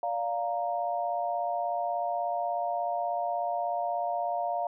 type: chord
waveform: sine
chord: Bb major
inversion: first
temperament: just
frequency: 582.7 / 699.2 / 932.3 Hz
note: D5 / F5 / Bb5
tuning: -14 / +2 / 0 cents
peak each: -35 / -29 / -35 dBFS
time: 0.03-4.67 s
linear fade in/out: 2 ms
effects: none